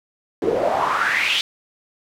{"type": "noise with band-pass filter sweep", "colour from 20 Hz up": "pink", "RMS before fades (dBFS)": -20, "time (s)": [0.42, 1.41], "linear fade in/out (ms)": 0, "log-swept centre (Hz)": [370, 3400], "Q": 5.5, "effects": []}